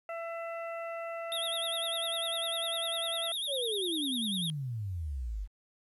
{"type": "harmonic tone", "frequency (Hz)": 669, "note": "E5", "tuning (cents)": 25, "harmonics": [1, 2, 3, 4], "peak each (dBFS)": [-37, -43, -47, -49], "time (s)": [0.09, 3.32], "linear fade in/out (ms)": 2}
{"type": "tone with vibrato", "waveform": "square", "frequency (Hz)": 3498, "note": "A7", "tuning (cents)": -11, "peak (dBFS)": -33, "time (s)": [1.32, 4.5], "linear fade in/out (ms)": 0, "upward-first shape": "sine", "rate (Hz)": 10, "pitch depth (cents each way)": 140}
{"type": "exponential sweep", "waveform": "sine", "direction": "down", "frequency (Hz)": [591, 45.17], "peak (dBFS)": -33, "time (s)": [3.47, 5.48], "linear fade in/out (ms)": 50}
{"effects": ["resampled to 32000 Hz", "11-bit"]}